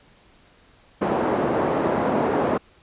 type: band-pass noise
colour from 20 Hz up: pink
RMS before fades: -22 dBFS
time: 1.01-2.58 s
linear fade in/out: 10 ms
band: 280 to 790 Hz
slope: 12 dB/octave
effects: pink hiss -55 dBFS RMS until 2.82 s + resampled to 8000 Hz